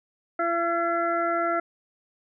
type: harmonic tone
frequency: 339 Hz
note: E4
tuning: 49 cents sharp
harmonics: 1 / 2 / 4 / 5 / 6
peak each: -30 / -26 / -26 / -38 / -37 dBFS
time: 0.39-1.6 s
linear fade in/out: 5 ms
effects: none

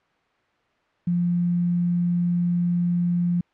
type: tone with quantisation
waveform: sine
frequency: 174.61 Hz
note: F3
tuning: in tune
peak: -19 dBFS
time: 1.07-3.41 s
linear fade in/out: 5 ms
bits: 8
effects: white hiss -64 dBFS RMS until 3.53 s + low-pass 2000 Hz 12 dB/octave

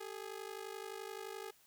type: ring-modulated tone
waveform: sawtooth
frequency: 415.3 Hz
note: G#4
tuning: in tune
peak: -37 dBFS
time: 0-1.51 s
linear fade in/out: 10 ms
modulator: 25.8 Hz
effects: white hiss -67 dBFS RMS until 1.66 s

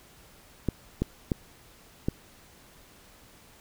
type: clicks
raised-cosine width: 3 ms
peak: -12 dBFS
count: 4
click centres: 0.687 / 1.02 / 1.318 / 2.085 s
effects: pink hiss -55 dBFS RMS until 3.6 s

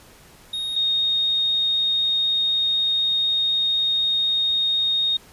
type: tone pair in turn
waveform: triangle / sine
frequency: 3729 / 3712 Hz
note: A#7 / A#7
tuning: 0 / -8 cents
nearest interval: unison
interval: 8 cents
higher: first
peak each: -23 / -18 dBFS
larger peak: second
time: 0.53-0.76 / 0.76-5.17 s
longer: second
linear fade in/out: 5 ms
effects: pink hiss -49 dBFS RMS until 5.32 s + resampled to 32000 Hz

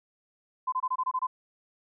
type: tone bursts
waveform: sine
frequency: 1023 Hz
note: C6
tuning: 39 cents flat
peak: -25 dBFS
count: 8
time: 0.67-1.27 s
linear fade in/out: 10 ms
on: 54 ms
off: 24 ms
effects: none

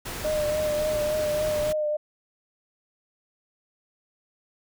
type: noise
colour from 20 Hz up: pink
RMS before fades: -34 dBFS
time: 0.05-1.73 s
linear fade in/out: 10 ms
type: tone with vibrato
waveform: sine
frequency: 607 Hz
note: D#5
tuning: 43 cents flat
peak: -23 dBFS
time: 0.24-1.97 s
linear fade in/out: 10 ms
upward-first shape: triangle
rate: 3.5 Hz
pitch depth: 31 cents each way
effects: none

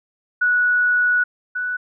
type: tone pair in turn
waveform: sine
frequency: 1469 / 1481.8 Hz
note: F#6 / F#6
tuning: -13 / +2 cents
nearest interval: unison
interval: 15 cents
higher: second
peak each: -14 / -21 dBFS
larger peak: first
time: 0.41-1.24 / 1.55-1.77 s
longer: first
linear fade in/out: 10 ms
effects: none

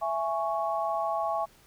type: chord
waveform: sine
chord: C# minor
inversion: first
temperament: just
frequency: 665.2 / 831.5 / 1108.7 Hz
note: E5 / G#5 / C#6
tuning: +16 / +2 / 0 cents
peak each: -30 / -31 / -32 dBFS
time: 0.01-1.46 s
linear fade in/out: 20 ms
effects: pink hiss -59 dBFS RMS until 1.66 s

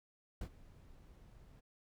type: noise with ADSR envelope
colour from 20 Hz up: brown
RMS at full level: -40 dBFS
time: 0.41-1.61 s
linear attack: 4 ms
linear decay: 70 ms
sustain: -19 dB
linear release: 18 ms
effects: none

